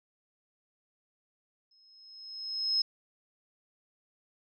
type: tone with exponential growth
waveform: sine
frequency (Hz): 5160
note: E8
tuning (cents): -38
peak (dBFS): -23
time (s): 1.71-2.82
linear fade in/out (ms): 5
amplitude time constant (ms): 240
effects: none